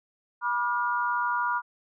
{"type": "tone cluster", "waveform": "sine", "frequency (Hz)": [973, 1186, 1423], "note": ["B5", "D6", "F6"], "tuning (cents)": [-26, 17, 32], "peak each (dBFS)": [-27, -31, -29], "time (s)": [0.41, 1.62], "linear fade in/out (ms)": 50, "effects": []}